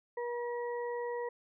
harmonic tone, 479.8 Hz, A#4, 50 cents sharp, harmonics 1 / 2 / 4, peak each -35 / -41 / -47 dBFS, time 0.17-1.29 s, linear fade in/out 5 ms, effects none

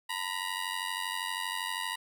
15% pulse ring-modulated tone, 958 Hz, A#5, 47 cents sharp, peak -23 dBFS, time 0.09-1.96 s, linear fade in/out 10 ms, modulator 46.3 Hz, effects none

